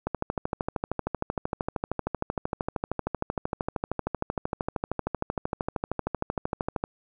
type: click train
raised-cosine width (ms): 1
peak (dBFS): -13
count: 89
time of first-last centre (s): 0.07-6.839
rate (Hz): 13
effects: none